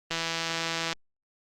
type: click train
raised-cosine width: 0.2 ms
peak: -12 dBFS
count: 136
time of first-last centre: 0.11-0.928 s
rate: 165 Hz
effects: Opus 24 kbps